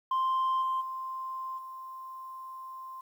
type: tone with level steps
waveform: sine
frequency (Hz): 1046.5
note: C6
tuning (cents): 0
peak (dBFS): -23 / -26 / -34 / -40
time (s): 0.11-3.01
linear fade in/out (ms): 5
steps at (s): 0.61 / 0.8 / 1.57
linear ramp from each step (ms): 20
effects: tanh soft clip ceiling -24 dBFS + 10-bit